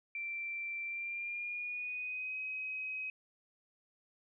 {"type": "tone with pitch glide", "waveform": "sine", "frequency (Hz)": [2349, 2532], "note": ["D7", "D#7"], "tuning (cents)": [0, 30], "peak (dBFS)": -37, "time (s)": [0.15, 3.1], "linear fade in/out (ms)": 2, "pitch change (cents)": 130, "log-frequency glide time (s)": [0.85, 2.38], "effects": []}